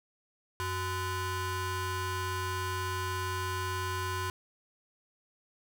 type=ring-modulated tone; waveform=30% pulse; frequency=463.2 Hz; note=A#4; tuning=11 cents flat; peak=-26 dBFS; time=0.6-4.3 s; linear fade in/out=0 ms; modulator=555 Hz; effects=none